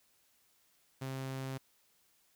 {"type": "tone", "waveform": "sawtooth", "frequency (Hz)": 133, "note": "C3", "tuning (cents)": 29, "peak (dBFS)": -34, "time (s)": [1.01, 1.58], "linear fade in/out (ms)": 10, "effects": ["white hiss -71 dBFS RMS until 2.35 s"]}